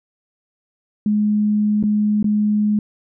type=tone with dropouts; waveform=sine; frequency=210 Hz; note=G#3; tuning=19 cents sharp; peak=-14 dBFS; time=1.06-2.79 s; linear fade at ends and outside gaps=2 ms; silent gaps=1.828-1.837 / 2.228-2.243 s; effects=none